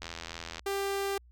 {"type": "click train", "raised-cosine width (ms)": 0.2, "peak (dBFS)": -21, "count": 49, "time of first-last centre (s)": [0.02, 0.594], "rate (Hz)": 83.6}
{"type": "tone", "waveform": "sawtooth", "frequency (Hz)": 395.4, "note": "G4", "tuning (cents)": 15, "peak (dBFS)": -26, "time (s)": [0.66, 1.18], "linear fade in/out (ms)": 5}
{"effects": ["added 60 Hz sine -54 dBFS peak until 1.31 s"]}